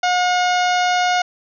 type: harmonic tone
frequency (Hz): 721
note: F#5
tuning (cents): -45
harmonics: 1 / 2 / 3 / 4 / 5 / 6 / 7 / 8 / 9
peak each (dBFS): -16 / -22 / -26 / -28 / -30 / -32 / -33 / -34 / -35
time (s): 0.03-1.22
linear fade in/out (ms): 5
effects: none